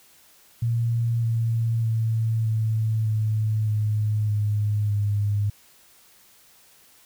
sine tone with pitch steps, 116.54 / 114.47 / 112.44 / 110.44 / 108.48 / 106.56 / 104.67 / 102.81 Hz, A#2 / A#2 / A2 / A2 / A2 / G#2 / G#2 / G#2, 0 / -31 / +38 / +7 / -24 / +45 / +14 / -17 cents, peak -20 dBFS, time 0.62-5.5 s, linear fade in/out 5 ms, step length 610 ms, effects white hiss -55 dBFS RMS until 7.05 s

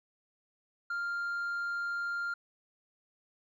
triangle tone with hard clipping, 1396.9 Hz, F6, in tune, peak -31 dBFS, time 0.9-2.34 s, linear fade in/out 5 ms, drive 1 dB, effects none

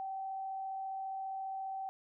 sine tone with frequency modulation, 771 Hz, G5, 29 cents flat, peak -37 dBFS, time 0-1.89 s, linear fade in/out 0 ms, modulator 34.8 Hz, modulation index 0.25, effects none

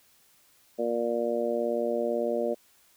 harmonic tone, 118 Hz, A#2, 22 cents sharp, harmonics 2 / 3 / 4 / 5 / 6, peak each -34 / -33 / -30 / -29 / -39 dBFS, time 0.78-2.55 s, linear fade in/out 20 ms, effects white hiss -62 dBFS RMS until 2.96 s

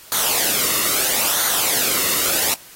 white noise with flanger, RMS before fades -19 dBFS, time 0.12-2.54 s, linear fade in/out 0 ms, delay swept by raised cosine 0.38 to 1.26 ms, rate 0.76 Hz, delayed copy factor -0.6, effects white hiss -43 dBFS RMS until 2.75 s + AAC 48 kbps

